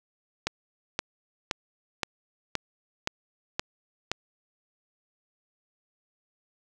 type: click train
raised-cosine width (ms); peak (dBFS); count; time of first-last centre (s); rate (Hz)
0.2; -9; 8; 0.47-4.116; 1.92
effects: none